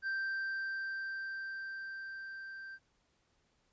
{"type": "tone with level ramp", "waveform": "triangle", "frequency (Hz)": 1568, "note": "G6", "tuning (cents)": 0, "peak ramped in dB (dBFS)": [-31, -43], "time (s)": [0.02, 2.79], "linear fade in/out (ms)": 50, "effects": ["pink hiss -75 dBFS RMS until 3.72 s", "resampled to 16000 Hz"]}